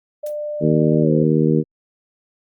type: tone with pitch glide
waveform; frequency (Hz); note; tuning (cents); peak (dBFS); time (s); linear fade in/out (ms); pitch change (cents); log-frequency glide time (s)
sine; 596 to 521.9; D5 to C5; +25 to -4; -23; 0.23-1.24; 10; -229; 1.02-1.1
type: noise with exponential decay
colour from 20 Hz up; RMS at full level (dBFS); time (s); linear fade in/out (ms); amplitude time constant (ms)
blue; -34; 0.26-0.37; 5; 22
type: harmonic tone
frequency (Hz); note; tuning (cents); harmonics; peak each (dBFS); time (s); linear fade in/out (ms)
78; D#2; +5; 2 / 3 / 4 / 5 / 6; -17 / -19 / -20 / -21 / -22; 0.6-1.64; 50
effects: Opus 32 kbps